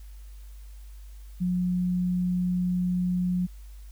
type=tone; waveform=sine; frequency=180 Hz; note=F#3; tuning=47 cents flat; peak=-23 dBFS; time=1.4-3.47 s; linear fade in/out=20 ms; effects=added 50 Hz sine -41 dBFS peak until 3.91 s + white hiss -60 dBFS RMS until 3.91 s